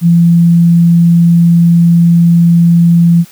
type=tone; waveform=sine; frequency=170 Hz; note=F3; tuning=46 cents flat; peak=-3 dBFS; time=0.01-3.25 s; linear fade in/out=50 ms; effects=white hiss -39 dBFS RMS until 3.31 s